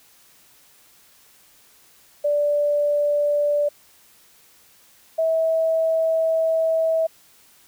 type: tone pair in turn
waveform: sine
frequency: 585 / 647.9 Hz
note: D5 / E5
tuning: -7 / -30 cents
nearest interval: major second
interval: 177 cents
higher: second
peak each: -17 dBFS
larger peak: neither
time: 2.24-3.69 / 5.18-7.07 s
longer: second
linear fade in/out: 10 ms
effects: white hiss -54 dBFS RMS until 7.67 s